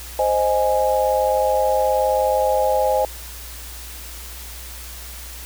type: chord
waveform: sine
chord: Ab major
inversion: first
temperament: equal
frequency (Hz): 523.3 / 622.3 / 830.6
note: C5 / Eb5 / Ab5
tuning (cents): 0 / 0 / 0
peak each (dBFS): -19 / -21 / -20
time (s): 0.19-3.05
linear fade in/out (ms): 2
effects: added 60 Hz sine -36 dBFS peak until 5.45 s + white hiss -37 dBFS RMS until 5.45 s